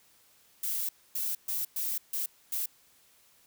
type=noise bursts at uneven times; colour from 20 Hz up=violet; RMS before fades=-32 dBFS; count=6; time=0.63-0.89 / 1.15-1.35 / 1.48-1.65 / 1.76-1.98 / 2.13-2.26 / 2.52-2.66 s; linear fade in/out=5 ms; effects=white hiss -63 dBFS RMS until 3.46 s